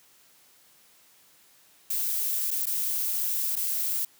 violet noise with dropouts, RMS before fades -28 dBFS, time 1.9-4.05 s, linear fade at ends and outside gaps 5 ms, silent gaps 2.507-2.512 / 2.657-2.667 / 3.556-3.565 s, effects white hiss -59 dBFS RMS until 4.19 s + high-pass 100 Hz 12 dB/octave

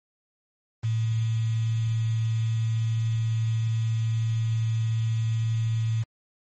sine tone with quantisation, 112.6 Hz, A2, 40 cents sharp, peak -22 dBFS, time 0.83-6.04 s, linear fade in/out 20 ms, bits 7, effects MP3 32 kbps

